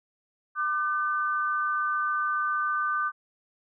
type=tone pair together; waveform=sine; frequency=1194 / 1520.9 Hz; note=D6 / F#6; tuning=+28 / +47 cents; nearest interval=major third; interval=419 cents; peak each=-26 / -29 dBFS; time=0.55-3.12 s; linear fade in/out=50 ms; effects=none